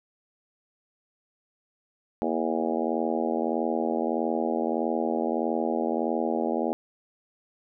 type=harmonic tone with a mistuned harmonic; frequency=81.6 Hz; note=E2; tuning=17 cents flat; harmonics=3 / 4 / 5 / 6 / 7 / 8 / 9 / 10; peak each=-30 / -31 / -32 / -33 / -33 / -34 / -35 / -35 dBFS; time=2.22-6.73 s; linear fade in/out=0 ms; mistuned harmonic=3; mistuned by=-65 cents; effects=none